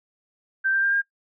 sine tone with pitch steps, 1563 / 1579.3 / 1595.8 / 1612.5 Hz, G6 / G6 / G6 / G6, -6 / +12 / +30 / +48 cents, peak -19 dBFS, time 0.64-1.02 s, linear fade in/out 20 ms, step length 95 ms, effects noise-tail reverb RT60 0.1 s tail -19 dB re dry

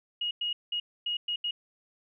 sine tone bursts at uneven times, 2882 Hz, F#7, 46 cents flat, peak -28 dBFS, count 6, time 0.21-0.31 / 0.41-0.53 / 0.72-0.8 / 1.06-1.17 / 1.28-1.36 / 1.44-1.51 s, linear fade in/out 5 ms, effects none

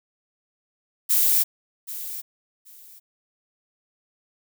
violet noise with echo, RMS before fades -19 dBFS, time 1.09-1.44 s, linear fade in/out 20 ms, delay 780 ms, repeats 2, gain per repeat -14 dB, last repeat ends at 3 s, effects none

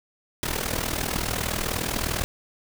pink noise with amplitude modulation, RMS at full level -24 dBFS, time 0.43-2.24 s, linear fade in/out 0 ms, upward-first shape sine, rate 39.9 Hz, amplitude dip 80%, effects none

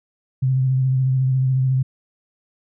sine tone with vibrato, 130.81 Hz, C3, in tune, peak -15 dBFS, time 0.42-1.83 s, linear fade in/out 10 ms, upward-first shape sine, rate 14 Hz, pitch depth 28 cents each way, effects none

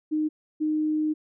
sine tone pair in turn, 307.7 / 307.7 Hz, D#4 / D#4, -19 / -19 cents, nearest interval unison, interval 0 cents, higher neither, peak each -22 dBFS, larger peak neither, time 0.11-0.29 / 0.6-1.14 s, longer second, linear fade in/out 20 ms, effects none

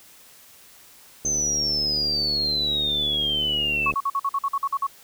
click train, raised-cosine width 2 ms, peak -22 dBFS, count 201, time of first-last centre 1.25-3.938 s, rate 74.4 Hz
sine exponential sweep, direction down, 6272 to 2582 Hz, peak -21 dBFS, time 1.25-3.92 s, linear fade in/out 5 ms
sine tone bursts, 1108.7 Hz, C#6, in tune, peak -20 dBFS, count 11, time 3.86-4.868 s, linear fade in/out 5 ms, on 48 ms, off 48 ms
effects white hiss -50 dBFS RMS until 5.03 s

